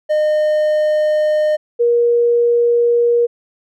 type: tone pair in turn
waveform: triangle / sine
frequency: 610 / 474.6 Hz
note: D#5 / A#4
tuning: -34 / +31 cents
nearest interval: major third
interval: 435 cents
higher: first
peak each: -10 dBFS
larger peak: neither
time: 0.09-1.57 / 1.79-3.27 s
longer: neither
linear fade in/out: 20 ms
effects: none